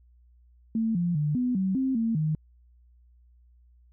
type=tone with pitch steps; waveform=sine; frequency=223.9 / 173.7 / 149 / 248.9 / 189.9 / 263.9 / 226.9 / 154.8 Hz; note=A3 / F3 / D3 / B3 / F#3 / C4 / A#3 / D#3; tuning=+30 / -9 / +25 / +14 / +45 / +15 / -47 / -9 cents; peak=-23 dBFS; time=0.75-2.35 s; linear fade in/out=2 ms; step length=200 ms; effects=added 60 Hz sine -55 dBFS peak until 3.92 s